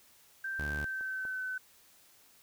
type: tone with pitch glide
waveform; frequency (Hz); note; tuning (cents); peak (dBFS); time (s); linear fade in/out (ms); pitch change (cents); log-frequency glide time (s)
sine; 1568 to 1515.5; G6 to F#6; 0 to +41; -34; 0.44-1.58; 5; -59; 0.69-1.42
type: tone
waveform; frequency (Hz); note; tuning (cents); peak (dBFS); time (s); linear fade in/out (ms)
sawtooth; 73.42; D2; 0; -33; 0.59-0.85; 0
type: clicks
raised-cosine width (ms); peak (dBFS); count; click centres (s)
1; -39 / -35; 2; 1.01 / 1.252
effects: white hiss -62 dBFS RMS until 2.42 s